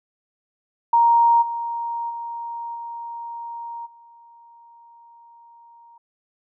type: tone with level steps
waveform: sine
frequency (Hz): 935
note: A#5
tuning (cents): +5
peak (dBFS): -12 / -24 / -28 / -30 / -46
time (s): 0.93-5.98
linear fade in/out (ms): 5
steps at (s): 1.41 / 2.09 / 2.74 / 3.85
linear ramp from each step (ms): 20
effects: none